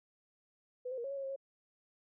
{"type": "tone with pitch steps", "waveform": "sine", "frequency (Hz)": [499.9, 521, 471.9, 548, 557, 547, 538, 546], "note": ["B4", "C5", "A#4", "C#5", "C#5", "C#5", "C5", "C#5"], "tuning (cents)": [21, -7, 21, -20, 8, -23, 48, -26], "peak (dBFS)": -37, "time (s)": [0.85, 1.362], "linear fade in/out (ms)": 10, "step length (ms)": 64, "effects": []}